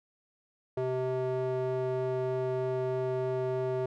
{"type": "tone with band-pass filter", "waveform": "square", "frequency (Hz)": 128.8, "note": "C3", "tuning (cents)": -27, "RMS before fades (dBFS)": -31, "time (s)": [0.77, 3.86], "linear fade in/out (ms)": 5, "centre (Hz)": 490, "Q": 2.6, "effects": []}